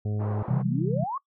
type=harmonic tone; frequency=104.9 Hz; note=G#2; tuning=18 cents sharp; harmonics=1 / 2 / 3 / 4 / 5 / 6 / 7; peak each=-26 / -35 / -45 / -39 / -47 / -50 / -51 dBFS; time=0.05-0.43 s; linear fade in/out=5 ms
type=band-pass noise; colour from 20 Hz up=white; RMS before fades=-39 dBFS; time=0.19-0.63 s; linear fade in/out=20 ms; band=290 to 1000 Hz; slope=24 dB/octave
type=chord; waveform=sine; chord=C major; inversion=none; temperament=just; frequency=130.81 / 163.52 / 196.22 Hz; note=C3 / E3 / G3; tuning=0 / -14 / +2 cents; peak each=-27 / -28 / -31 dBFS; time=0.48-1.04 s; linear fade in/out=5 ms
type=exponential sweep; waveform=sine; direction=up; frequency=110 to 1152 Hz; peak=-28 dBFS; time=0.5-1.18 s; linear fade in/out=5 ms
effects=noise-tail reverb RT60 0.1 s tail -22 dB re dry